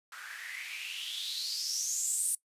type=noise with band-pass filter sweep; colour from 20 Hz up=blue; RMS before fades=-36 dBFS; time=0.12-2.35 s; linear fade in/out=2 ms; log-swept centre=1400 to 9400 Hz; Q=7.2; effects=noise-tail reverb RT60 0.1 s tail -20 dB re dry + resampled to 32000 Hz